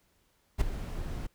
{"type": "noise with ADSR envelope", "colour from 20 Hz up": "brown", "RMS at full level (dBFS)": -21, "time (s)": [0.58, 1.27], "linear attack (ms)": 32, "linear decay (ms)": 7, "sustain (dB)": -14, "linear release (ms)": 9, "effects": ["pink hiss -70 dBFS RMS until 1.34 s"]}